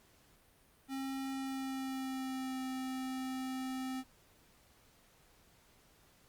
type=tone with pitch glide; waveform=square; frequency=268.6 to 260.4 Hz; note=C4 to C4; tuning=+46 to -8 cents; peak=-38 dBFS; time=0.88-4.04 s; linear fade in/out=50 ms; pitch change=-54 cents; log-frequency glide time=1.31-2.61 s; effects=pink hiss -66 dBFS RMS until 6.28 s + Opus 48 kbps